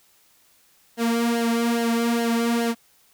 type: tone with flanger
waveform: sawtooth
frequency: 233.1 Hz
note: A#3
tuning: in tune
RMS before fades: -22 dBFS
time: 0.97-2.75 s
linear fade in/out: 50 ms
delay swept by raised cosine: 0.81 to 3.21 ms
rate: 2.4 Hz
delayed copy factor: -0.7
effects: white hiss -59 dBFS RMS until 3.13 s